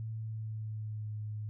sine tone with pitch glide, 111 to 106.54 Hz, A2 to G#2, +16 to +45 cents, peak -36 dBFS, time 0-1.49 s, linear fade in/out 0 ms, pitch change -71 cents, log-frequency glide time 0.1-1.13 s, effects none

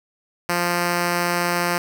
5% pulse tone, 174.61 Hz, F3, in tune, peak -8 dBFS, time 0.49-1.78 s, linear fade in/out 2 ms, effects none

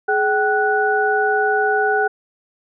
sine tone cluster, 421.5 / 769 / 1475 Hz, G#4 / G5 / F#6, +26 / -33 / -6 cents, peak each -19 dBFS, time 0.08-2.08 s, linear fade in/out 10 ms, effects none

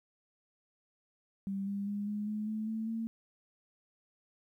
sine tone with pitch steps, 196 / 200 / 204.1 / 208.3 / 212.5 / 216.8 / 221.3 / 225.8 Hz, G3 / G3 / G#3 / G#3 / G#3 / A3 / A3 / A3, 0 / +35 / -30 / +5 / +40 / -25 / +10 / +45 cents, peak -33 dBFS, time 1.47-3.07 s, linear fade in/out 0 ms, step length 200 ms, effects 12-bit

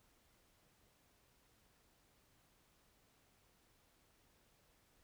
silence, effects pink hiss -73 dBFS RMS until 5.03 s

